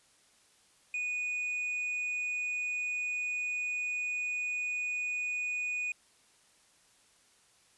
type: tone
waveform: triangle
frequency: 2475 Hz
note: D#7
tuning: 10 cents flat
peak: -30 dBFS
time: 0.94-5.92 s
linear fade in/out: 2 ms
effects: white hiss -65 dBFS RMS until 7.77 s + resampled to 24000 Hz